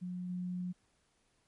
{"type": "tone with level steps", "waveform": "sine", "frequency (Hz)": 180, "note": "F#3", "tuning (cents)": -47, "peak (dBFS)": [-37, -35], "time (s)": [0.01, 0.73], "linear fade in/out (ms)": 20, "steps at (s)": 0.29, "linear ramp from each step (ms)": 10, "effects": ["pink hiss -74 dBFS RMS until 1.47 s", "MP3 48 kbps"]}